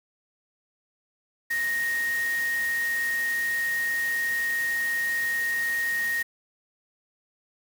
sine tone in noise, 1864.7 Hz, A#6, in tune, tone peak -24 dBFS, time 1.5-6.23 s, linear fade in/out 10 ms, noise white, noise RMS -38 dBFS, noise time 1.5-6.23 s, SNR +11 dB, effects none

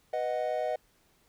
triangle chord, B major, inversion none, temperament equal, 493.9 / 622.3 / 740 Hz, B4 / D#5 / F#5, 0 / 0 / 0 cents, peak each -33 / -29 / -32 dBFS, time 0.13-0.76 s, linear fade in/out 5 ms, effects pink hiss -67 dBFS RMS until 1.28 s

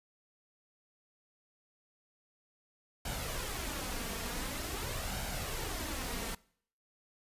pink noise with flanger, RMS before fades -38 dBFS, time 3.05-6.35 s, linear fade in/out 5 ms, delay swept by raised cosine 1.3 to 4.4 ms, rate 0.46 Hz, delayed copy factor +0.5, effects noise-tail reverb RT60 0.6 s tail -23 dB re dry + resampled to 32000 Hz

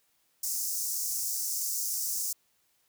pink high-pass noise, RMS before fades -32 dBFS, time 0.43-2.33 s, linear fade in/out 5 ms, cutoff 5400 Hz, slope 48 dB/octave, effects white hiss -71 dBFS RMS until 2.88 s

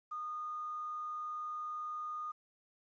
sine tone with quantisation, 1227 Hz, D#6, 25 cents flat, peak -38 dBFS, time 0.11-2.32 s, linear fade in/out 10 ms, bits 11, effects resampled to 16000 Hz

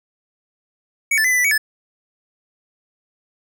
square tone with pitch steps, 2243 / 1757 / 2019 / 1998 / 1975 / 2257 / 1736 Hz, C#7 / A6 / B6 / B6 / B6 / C#7 / A6, +20 / -3 / +38 / +20 / 0 / +31 / -24 cents, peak -15 dBFS, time 1.11-1.579 s, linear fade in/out 5 ms, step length 67 ms, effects none

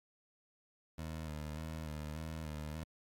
20% pulse tone with vibrato, 77.78 Hz, D#2, in tune, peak -36 dBFS, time 0.98-2.84 s, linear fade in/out 5 ms, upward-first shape square, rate 1.7 Hz, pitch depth 43 cents each way, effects AAC 64 kbps

